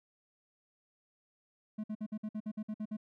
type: tone bursts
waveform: triangle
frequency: 214.4 Hz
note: A3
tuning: 45 cents flat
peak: -33 dBFS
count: 11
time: 1.78-2.969 s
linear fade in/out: 10 ms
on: 59 ms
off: 54 ms
effects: none